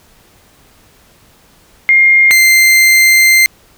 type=tone pair in turn; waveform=sine / 40% pulse; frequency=2123 / 2088 Hz; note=C7 / C7; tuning=+25 / -4 cents; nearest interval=unison; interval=29 cents; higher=first; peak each=-4 dBFS; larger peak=neither; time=1.89-2.31 / 2.31-3.46 s; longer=second; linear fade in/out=0 ms; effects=pink hiss -47 dBFS RMS until 3.77 s